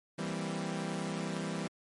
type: chord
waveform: sawtooth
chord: C dominant seventh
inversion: first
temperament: equal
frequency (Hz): 164.81 / 196 / 233.1 / 261.6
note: E3 / G3 / Bb3 / C4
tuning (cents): 0 / 0 / 0 / 0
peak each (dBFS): -34 / -34 / -40 / -39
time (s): 0.18-1.68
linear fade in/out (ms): 10
effects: MP3 48 kbps